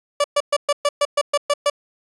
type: tone bursts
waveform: 30% pulse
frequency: 579 Hz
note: D5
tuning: 25 cents flat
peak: -12 dBFS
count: 10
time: 0.2-1.7 s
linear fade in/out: 5 ms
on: 42 ms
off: 120 ms
effects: resampled to 24000 Hz